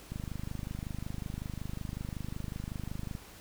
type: click train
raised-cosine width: 5 ms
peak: -25 dBFS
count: 78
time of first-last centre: 0.12-3.151 s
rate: 25.4 Hz
effects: pink hiss -52 dBFS RMS until 3.4 s